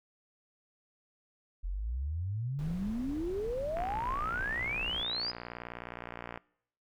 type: exponential sweep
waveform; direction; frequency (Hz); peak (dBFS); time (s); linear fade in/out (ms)
sine; up; 41.2 to 5070; -32; 1.63-5.32; 20
type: noise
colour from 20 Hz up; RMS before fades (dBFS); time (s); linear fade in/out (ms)
brown; -42; 2.59-5.03; 0
type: click train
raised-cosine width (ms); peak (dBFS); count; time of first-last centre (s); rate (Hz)
0.5; -25; 156; 3.77-6.375; 59.5
effects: noise-tail reverb RT60 0.7 s tail -24 dB re dry